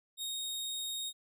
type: tone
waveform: sawtooth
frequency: 3729 Hz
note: A#7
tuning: in tune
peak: -33 dBFS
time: 0.17-1.13 s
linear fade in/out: 50 ms
effects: none